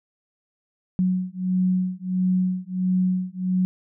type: beating tone pair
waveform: sine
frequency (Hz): 183.4 / 184.9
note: F#3 / F#3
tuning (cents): -15 / -1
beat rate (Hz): 1.5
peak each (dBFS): -23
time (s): 0.99-3.65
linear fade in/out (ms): 0
effects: none